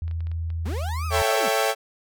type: tone with pitch glide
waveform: sine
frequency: 82.5 to 80.8 Hz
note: E2 to E2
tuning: +2 to -34 cents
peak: -25 dBFS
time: 0.02-1.22 s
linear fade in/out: 0 ms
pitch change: -36 cents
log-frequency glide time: 0.61-0.78 s
type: clicks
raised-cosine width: 0.3 ms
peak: -32 dBFS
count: 10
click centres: 0.08 / 0.112 / 0.206 / 0.27 / 0.316 / 0.503 / 0.678 / 0.727 / 0.78 / 0.889 s
type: linear two-way sweep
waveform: 35% pulse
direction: up then down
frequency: 155.56 to 1300 to 155.56 Hz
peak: -30 dBFS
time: 0.65-1.49 s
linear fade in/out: 10 ms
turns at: 1.06 s
type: chord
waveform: sawtooth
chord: A dominant seventh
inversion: none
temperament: equal with one note detuned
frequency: 440 / 554.4 / 663.5 / 784 Hz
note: A4 / C#5 / E5 / G5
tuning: 0 / 0 / +11 / 0 cents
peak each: -22 dBFS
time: 1.1-1.75 s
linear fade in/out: 50 ms
effects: none